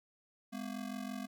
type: ring-modulated tone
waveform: square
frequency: 230 Hz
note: A#3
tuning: 23 cents flat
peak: -37 dBFS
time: 0.52-1.27 s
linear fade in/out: 20 ms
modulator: 23 Hz
effects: none